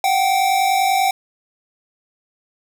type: tone pair together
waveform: square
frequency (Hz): 723 / 773.1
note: F#5 / G5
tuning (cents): -40 / -24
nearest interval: minor second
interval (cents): 116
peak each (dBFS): -22 / -16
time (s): 0.04-1.11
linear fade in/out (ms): 2
effects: none